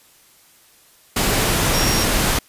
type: tone in noise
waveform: sine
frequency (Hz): 5588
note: F8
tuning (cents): 0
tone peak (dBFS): -23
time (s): 1.74-2.04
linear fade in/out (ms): 5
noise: pink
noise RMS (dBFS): -18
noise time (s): 1.16-2.39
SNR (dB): -8
effects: white hiss -52 dBFS RMS until 2.48 s + resampled to 32000 Hz

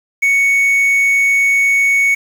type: tone with quantisation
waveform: triangle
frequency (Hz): 2223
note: C#7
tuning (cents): +4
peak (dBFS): -8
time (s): 0.22-2.15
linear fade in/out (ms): 10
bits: 6
effects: none

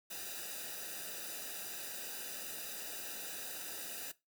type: noise with comb filter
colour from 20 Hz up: white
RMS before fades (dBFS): -44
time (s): 0.1-4.12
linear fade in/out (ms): 10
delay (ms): 0.92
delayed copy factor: -0.95
effects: noise-tail reverb RT60 0.2 s tail -18 dB re dry

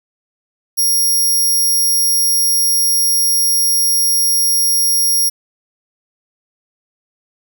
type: tone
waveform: 5% pulse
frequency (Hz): 5600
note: F8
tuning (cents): +4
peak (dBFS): -6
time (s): 0.77-5.3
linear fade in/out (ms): 20
effects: none

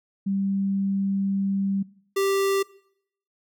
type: tone pair in turn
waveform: sine / square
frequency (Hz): 196 / 392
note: G3 / G4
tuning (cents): 0 / 0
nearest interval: octave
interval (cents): 1200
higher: second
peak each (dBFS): -22 / -21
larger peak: second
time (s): 0.26-1.83 / 2.16-2.63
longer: first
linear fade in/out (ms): 10
effects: noise-tail reverb RT60 0.7 s tail -22 dB re dry

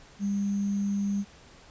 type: tone with sample-and-hold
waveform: sine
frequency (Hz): 200.6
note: G3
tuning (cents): +40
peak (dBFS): -25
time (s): 0.19-1.25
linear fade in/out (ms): 50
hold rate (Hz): 6300
effects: pink hiss -53 dBFS RMS until 1.7 s + resampled to 16000 Hz

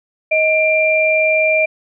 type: tone pair together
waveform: sine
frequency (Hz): 629 / 2375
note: D#5 / D7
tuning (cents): +19 / +19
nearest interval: octave + major seventh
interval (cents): 2300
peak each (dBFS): -14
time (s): 0.31-1.66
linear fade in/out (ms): 10
effects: none

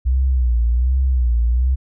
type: tone with vibrato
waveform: sine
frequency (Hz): 61.74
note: B1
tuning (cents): 0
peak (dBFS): -13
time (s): 0.05-1.76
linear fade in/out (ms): 20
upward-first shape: sine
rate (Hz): 1.3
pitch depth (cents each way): 110
effects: none

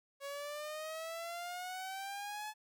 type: exponential sweep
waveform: sawtooth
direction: up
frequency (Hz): 554.4 to 862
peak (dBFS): -37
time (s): 0.2-2.54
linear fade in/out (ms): 50
effects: none

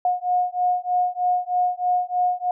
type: beating tone pair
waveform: sine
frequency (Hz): 720 / 723.2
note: F#5 / F#5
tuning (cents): -47 / -40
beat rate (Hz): 3.2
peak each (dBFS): -22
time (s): 0.05-2.51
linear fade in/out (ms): 2
effects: none

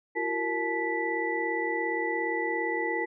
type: tone cluster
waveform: sine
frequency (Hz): 340.4 / 377.7 / 464 / 862 / 1972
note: F4 / F#4 / A#4 / A5 / B6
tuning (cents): -44 / +36 / -8 / -36 / -3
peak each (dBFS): -33 / -37 / -33 / -34 / -31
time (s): 0.15-3.06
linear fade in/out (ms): 20
effects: none

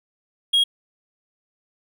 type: tone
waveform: triangle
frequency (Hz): 3281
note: G#7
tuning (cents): -22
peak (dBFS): -13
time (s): 0.53-0.64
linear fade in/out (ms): 10
effects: none

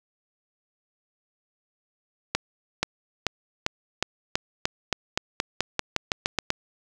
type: accelerating click train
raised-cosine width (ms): 0.2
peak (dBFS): -5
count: 17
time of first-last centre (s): 2.35-6.504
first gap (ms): 480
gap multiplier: 0.91
effects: none

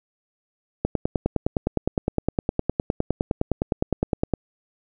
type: click train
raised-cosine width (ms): 2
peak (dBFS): -7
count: 35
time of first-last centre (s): 0.85-4.337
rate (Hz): 9.75
effects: none

